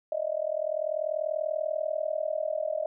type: tone with amplitude modulation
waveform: sine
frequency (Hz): 622.3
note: D#5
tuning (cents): 0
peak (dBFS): -23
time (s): 0.12-2.86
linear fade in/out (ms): 2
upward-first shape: sine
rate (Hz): 40.3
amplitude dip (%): 95
effects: none